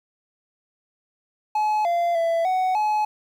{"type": "tone with pitch steps", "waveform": "triangle", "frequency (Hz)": [852, 689, 667, 745, 850], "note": ["G#5", "F5", "E5", "F#5", "G#5"], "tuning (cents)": [44, -24, 20, 12, 40], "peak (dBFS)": -17, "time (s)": [1.55, 3.05], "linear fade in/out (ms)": 5, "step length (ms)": 300, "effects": ["9-bit"]}